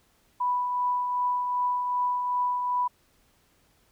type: tone with tremolo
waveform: sine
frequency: 987.8 Hz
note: B5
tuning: in tune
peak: -22 dBFS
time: 0.4-2.88 s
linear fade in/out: 10 ms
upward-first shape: triangle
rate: 2.6 Hz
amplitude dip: 40%
effects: pink hiss -65 dBFS RMS until 3.91 s